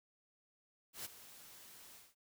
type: noise with ADSR envelope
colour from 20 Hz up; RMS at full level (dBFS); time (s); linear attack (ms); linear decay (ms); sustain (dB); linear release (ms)
white; -43; 0.93-2.15; 120; 19; -14; 200
effects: none